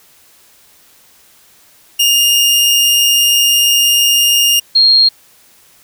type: tone pair in turn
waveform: sawtooth / sine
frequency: 2829 / 4239 Hz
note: F7 / C8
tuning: +22 / +22 cents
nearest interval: perfect fifth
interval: 700 cents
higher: second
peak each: -5 dBFS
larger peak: neither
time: 1.99-4.6 / 4.75-5.09 s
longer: first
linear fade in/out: 10 ms
effects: white hiss -47 dBFS RMS until 5.83 s